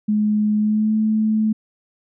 sine tone with pitch glide, 211.3 to 217 Hz, G#3 to A3, +30 to -24 cents, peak -15 dBFS, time 0.08-1.53 s, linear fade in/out 10 ms, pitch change +46 cents, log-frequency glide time 0.57-0.95 s, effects none

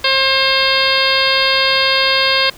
harmonic tone with a mistuned harmonic, 534 Hz, C5, 35 cents sharp, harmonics 1 / 2 / 3 / 4 / 5 / 6 / 7 / 8 / 9, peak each -20 / -20 / -20 / -20 / -20 / -20 / -20 / -20 / -20 dBFS, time 0.04-2.5 s, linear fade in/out 5 ms, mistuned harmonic 7, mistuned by -35 cents, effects pink hiss -39 dBFS RMS until 2.57 s

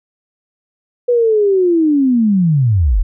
sine linear sweep, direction down, 493.9 to 34.65 Hz, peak -9 dBFS, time 1.08-3.03 s, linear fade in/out 10 ms, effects none

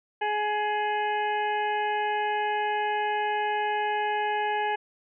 harmonic tone, 420 Hz, G#4, 19 cents sharp, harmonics 1 / 2 / 4 / 5 / 6 / 7, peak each -32 / -26 / -33 / -40 / -39 / -41 dBFS, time 0.21-4.76 s, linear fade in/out 10 ms, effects none

